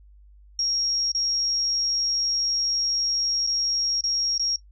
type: tone with dropouts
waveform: sine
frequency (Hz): 5588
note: F8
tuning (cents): 0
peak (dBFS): -22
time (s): 0.59-4.56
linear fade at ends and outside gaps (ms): 2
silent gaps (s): 1.118-1.148 / 3.467-3.472 / 4.009-4.038 / 4.379-4.395
effects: noise-tail reverb RT60 0.1 s tail -17 dB re dry + added 50 Hz sine -48 dBFS peak until 4.71 s